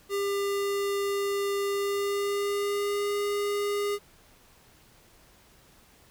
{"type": "tone with pitch glide", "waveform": "square", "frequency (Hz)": [400.1, 408.5], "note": ["G4", "G#4"], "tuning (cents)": [35, -29], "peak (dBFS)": -27, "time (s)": [0.09, 3.99], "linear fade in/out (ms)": 50, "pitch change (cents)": 36, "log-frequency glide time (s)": [1.74, 3.14], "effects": ["pink hiss -58 dBFS RMS until 6.1 s"]}